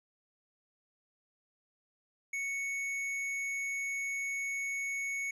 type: tone with tanh clipping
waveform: triangle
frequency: 2217 Hz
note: C#7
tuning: in tune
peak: -35 dBFS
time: 2.33-5.31 s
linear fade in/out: 5 ms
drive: 15 dB
effects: resampled to 24000 Hz